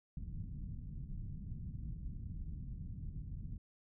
pink low-pass noise, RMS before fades -44 dBFS, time 0.17-3.58 s, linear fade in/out 2 ms, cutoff 180 Hz, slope 24 dB/octave, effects none

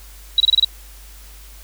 sine tone bursts, 3893 Hz, B7, 26 cents flat, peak -9 dBFS, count 6, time 0.38-0.647 s, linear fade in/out 2 ms, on 22 ms, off 27 ms, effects added 50 Hz sine -39 dBFS peak until 1.63 s + white hiss -45 dBFS RMS until 1.63 s

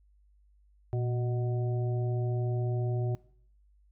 harmonic tone with a mistuned harmonic, 123.47 Hz, B2, in tune, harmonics 1 / 3 / 5 / 6, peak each -28 / -36 / -42 / -45 dBFS, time 0.93-3.15 s, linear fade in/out 0 ms, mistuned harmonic 1, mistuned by -67 cents, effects noise-tail reverb RT60 0.6 s tail -21 dB re dry + added 50 Hz sine -60 dBFS peak until 3.91 s

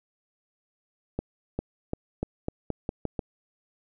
accelerating click train, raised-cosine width 2 ms, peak -15 dBFS, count 9, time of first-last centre 1.19-3.192 s, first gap 400 ms, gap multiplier 0.86, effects none

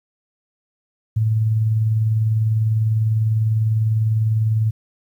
sine tone with tremolo, 110 Hz, A2, in tune, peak -13 dBFS, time 1.16-4.71 s, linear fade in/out 10 ms, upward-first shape triangle, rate 20 Hz, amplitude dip 40%, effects 9-bit

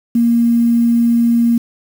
sine tone with quantisation, 234.5 Hz, A#3, 11 cents sharp, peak -9 dBFS, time 0.15-1.58 s, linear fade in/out 5 ms, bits 6, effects none

